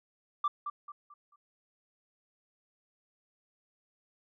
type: tone with echo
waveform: sine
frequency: 1174.7 Hz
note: D6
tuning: in tune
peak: -24 dBFS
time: 0.44-0.48 s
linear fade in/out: 5 ms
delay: 220 ms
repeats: 4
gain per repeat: -9 dB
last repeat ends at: 1.36 s
effects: tanh soft clip ceiling -24 dBFS